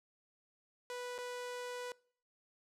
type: tone with dropouts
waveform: sawtooth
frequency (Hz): 492.6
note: B4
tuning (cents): -5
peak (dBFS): -37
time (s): 0.9-1.92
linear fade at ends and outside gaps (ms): 1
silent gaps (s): 1.181-1.186
effects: noise-tail reverb RT60 0.5 s tail -23 dB re dry + low-pass 10000 Hz 12 dB/octave